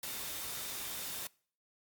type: tone in noise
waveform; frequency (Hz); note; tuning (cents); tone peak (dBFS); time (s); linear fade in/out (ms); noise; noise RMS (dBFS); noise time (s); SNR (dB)
sine; 3631; A#7; -46; -52; 0.03-1.27; 2; white; -41; 0.03-1.27; -14
effects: noise-tail reverb RT60 0.5 s tail -24 dB re dry + Opus 48 kbps